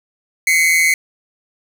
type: tone pair together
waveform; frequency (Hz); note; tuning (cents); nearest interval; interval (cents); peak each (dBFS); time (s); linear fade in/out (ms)
45% pulse; 2053 / 2217; C7 / C#7; -33 / 0; minor second; 133; -14; 0.47-0.94; 2
effects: none